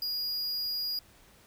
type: tone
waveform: square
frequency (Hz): 4870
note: D#8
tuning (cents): -38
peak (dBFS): -31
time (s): 0.02-0.99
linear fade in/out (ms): 2
effects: pink hiss -59 dBFS RMS until 1.46 s